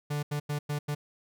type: tone bursts at uneven times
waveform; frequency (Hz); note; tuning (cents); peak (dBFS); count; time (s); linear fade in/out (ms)
45% pulse; 146.83; D3; 0; -29; 5; 0.1-0.23 / 0.31-0.4 / 0.49-0.59 / 0.69-0.79 / 0.88-0.95; 10
effects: none